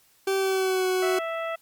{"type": "tone with pitch glide", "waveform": "40% pulse", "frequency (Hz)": [387.2, 371], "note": ["G4", "F#4"], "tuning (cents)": [-21, 5], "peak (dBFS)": -21, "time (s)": [0.27, 1.19], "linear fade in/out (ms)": 5, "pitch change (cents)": -74, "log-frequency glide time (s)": [0.37, 0.87]}
{"type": "harmonic tone", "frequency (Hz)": 659.3, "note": "E5", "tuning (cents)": 0, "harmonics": [1, 2, 3, 4, 5], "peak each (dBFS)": [-29, -33, -37, -40, -46], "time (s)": [1.02, 1.56], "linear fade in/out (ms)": 10}
{"effects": ["white hiss -61 dBFS RMS until 1.61 s", "MP3 96 kbps"]}